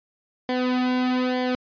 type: tone with flanger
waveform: sawtooth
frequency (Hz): 252.3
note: B3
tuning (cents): +37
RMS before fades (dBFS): -23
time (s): 0.49-1.55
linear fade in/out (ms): 0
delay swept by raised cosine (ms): 0.75 to 2.35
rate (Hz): 1.1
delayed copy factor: -0.8
effects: resampled to 11025 Hz